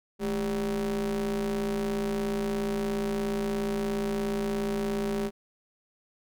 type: ring-modulated tone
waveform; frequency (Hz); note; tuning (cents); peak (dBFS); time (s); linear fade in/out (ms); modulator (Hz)
square; 92.5; F#2; 0; -25; 0.19-5.31; 50; 306
effects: none